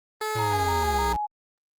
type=tone with pitch glide; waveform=15% pulse; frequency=431.3 to 411.8 Hz; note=A4 to G#4; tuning=-35 to -15 cents; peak=-20 dBFS; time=0.21-1.13 s; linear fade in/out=5 ms; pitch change=-80 cents; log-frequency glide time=0.34-0.56 s
type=exponential sweep; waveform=square; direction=down; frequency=115.8 to 59 Hz; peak=-29 dBFS; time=0.35-1.17 s; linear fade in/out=10 ms
type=tone with vibrato; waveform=sine; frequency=880 Hz; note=A5; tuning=in tune; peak=-25 dBFS; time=0.38-1.27 s; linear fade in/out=20 ms; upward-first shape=square; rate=3.3 Hz; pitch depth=84 cents each way
effects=Opus 24 kbps